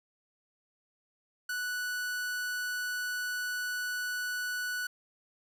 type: tone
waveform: 45% pulse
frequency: 1480 Hz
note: F#6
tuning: in tune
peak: -32 dBFS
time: 1.49-4.87 s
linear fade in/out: 5 ms
effects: none